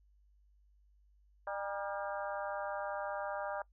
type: harmonic tone with a mistuned harmonic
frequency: 200.4 Hz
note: G3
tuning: 38 cents sharp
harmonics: 3 / 4 / 5 / 6 / 7 / 8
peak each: -40 / -42 / -44 / -46 / -47 / -48 dBFS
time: 1.47-3.62 s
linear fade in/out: 2 ms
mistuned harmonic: 5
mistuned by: -80 cents
effects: noise-tail reverb RT60 0.1 s tail -22 dB re dry + added 50 Hz sine -64 dBFS peak until 3.72 s